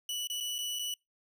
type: tone with dropouts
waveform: sawtooth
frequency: 2956 Hz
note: F#7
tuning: 2 cents flat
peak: -30 dBFS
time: 0.09-0.94 s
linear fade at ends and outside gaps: 2 ms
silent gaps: 0.272-0.299 / 0.403-0.407 / 0.583-0.587 / 0.789-0.793 s
effects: noise-tail reverb RT60 0.2 s tail -26 dB re dry